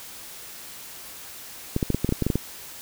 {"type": "clicks", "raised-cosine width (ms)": 3, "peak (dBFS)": -9, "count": 11, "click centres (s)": [1.764, 1.828, 1.903, 1.946, 2.046, 2.091, 2.124, 2.223, 2.266, 2.302, 2.356], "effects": ["white hiss -41 dBFS RMS until 2.81 s"]}